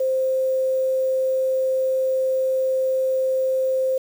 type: tone with quantisation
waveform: sine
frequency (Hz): 523.3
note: C5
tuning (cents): 0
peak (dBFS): -18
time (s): 0-3.98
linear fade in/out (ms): 5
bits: 7
effects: none